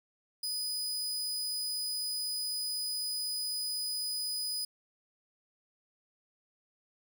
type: tone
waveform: sawtooth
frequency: 4978 Hz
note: D#8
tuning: in tune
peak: -30 dBFS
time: 0.43-4.65 s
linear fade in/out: 5 ms
effects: none